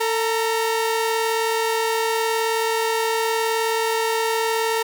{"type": "tone pair together", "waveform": "sawtooth", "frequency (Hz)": [447.7, 934.5], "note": ["A4", "A#5"], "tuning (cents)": [30, 4], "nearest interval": "octave + minor second", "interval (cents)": 1274, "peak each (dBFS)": [-17, -21], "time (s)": [0, 4.83], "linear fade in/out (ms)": 10, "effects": []}